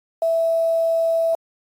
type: tone with quantisation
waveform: sine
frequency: 659.3 Hz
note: E5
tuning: in tune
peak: -16 dBFS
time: 0.22-1.35 s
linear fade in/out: 2 ms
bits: 7
effects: AAC 64 kbps